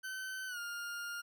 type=tone with pitch glide; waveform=40% pulse; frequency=1529 to 1410.2 Hz; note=G6 to F6; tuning=-44 to +16 cents; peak=-39 dBFS; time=0.03-1.22 s; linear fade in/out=20 ms; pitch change=-140 cents; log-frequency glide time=0.47-0.59 s; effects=none